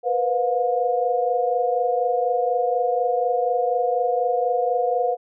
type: tone cluster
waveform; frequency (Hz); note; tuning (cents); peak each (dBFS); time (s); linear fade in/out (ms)
sine; 482.9 / 507 / 714; B4 / B4 / F5; -39 / +45 / +38; -24 / -23 / -22; 0.03-5.17; 50
effects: none